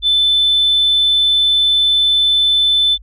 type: tone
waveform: sine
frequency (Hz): 3520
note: A7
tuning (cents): 0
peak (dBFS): -9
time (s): 0.02-2.98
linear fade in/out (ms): 50
effects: tanh soft clip ceiling -5 dBFS + added 50 Hz sine -36 dBFS peak until 3.02 s